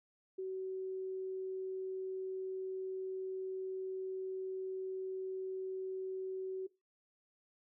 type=tone; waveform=sine; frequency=377.6 Hz; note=F#4; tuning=35 cents sharp; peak=-37 dBFS; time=0.38-6.67 s; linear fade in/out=10 ms; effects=noise-tail reverb RT60 0.2 s tail -17 dB re dry